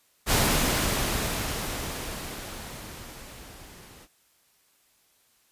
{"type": "noise with level ramp", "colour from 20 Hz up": "pink", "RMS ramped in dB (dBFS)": [-21, -50], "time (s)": [0.26, 4.08], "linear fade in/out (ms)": 50, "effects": ["white hiss -65 dBFS RMS until 5.51 s", "resampled to 32000 Hz"]}